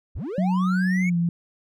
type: linear sweep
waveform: triangle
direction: up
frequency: 30.87 to 2264 Hz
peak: -26 dBFS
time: 0.15-1.1 s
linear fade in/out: 10 ms
type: tone with pitch glide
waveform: sine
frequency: 185 to 170.63 Hz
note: F#3 to F3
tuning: 0 to -40 cents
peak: -19 dBFS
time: 0.38-1.29 s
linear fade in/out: 2 ms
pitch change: -140 cents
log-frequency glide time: 1.01-1.17 s
effects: none